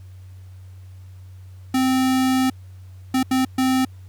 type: tone bursts at uneven times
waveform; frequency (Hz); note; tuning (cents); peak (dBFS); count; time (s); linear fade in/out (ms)
square; 260; C4; -11; -17; 4; 1.74-2.5 / 3.14-3.23 / 3.31-3.45 / 3.58-3.85; 5
effects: added 93 Hz sine -38 dBFS peak until 4.08 s + pink hiss -59 dBFS RMS until 4.08 s